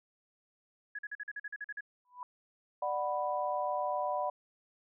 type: tone bursts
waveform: sine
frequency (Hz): 1678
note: G#6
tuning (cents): +17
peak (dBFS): -37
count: 11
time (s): 0.95-1.808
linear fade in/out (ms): 5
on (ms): 38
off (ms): 44
type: tone with exponential growth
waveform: sine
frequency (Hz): 989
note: B5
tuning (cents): +2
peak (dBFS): -36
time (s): 2.05-2.23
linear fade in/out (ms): 1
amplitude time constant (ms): 38
type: chord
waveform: sine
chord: B minor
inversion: first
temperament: just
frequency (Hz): 592.7 / 740.8 / 987.8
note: D5 / F#5 / B5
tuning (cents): +16 / +2 / 0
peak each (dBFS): -35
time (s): 2.82-4.3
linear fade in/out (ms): 5
effects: none